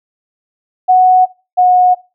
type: tone pair in turn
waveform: sine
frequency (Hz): 739 / 728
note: F#5 / F#5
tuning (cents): -2 / -28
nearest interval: unison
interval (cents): 26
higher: first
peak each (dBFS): -4 / -5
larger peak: first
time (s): 0.88-1.26 / 1.57-1.95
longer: neither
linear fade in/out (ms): 20
effects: noise-tail reverb RT60 0.3 s tail -21 dB re dry